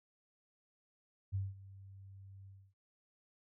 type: tone with ADSR envelope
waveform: sine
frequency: 97.2 Hz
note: G2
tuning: 14 cents flat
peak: -32 dBFS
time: 1.32-2.74 s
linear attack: 30 ms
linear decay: 190 ms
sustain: -19 dB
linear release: 270 ms
effects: none